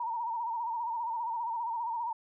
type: tone with vibrato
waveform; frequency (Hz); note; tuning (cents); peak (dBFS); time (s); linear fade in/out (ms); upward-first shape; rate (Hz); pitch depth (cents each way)
sine; 930; A#5; -4; -31; 0-2.13; 5; sine; 15; 74
effects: none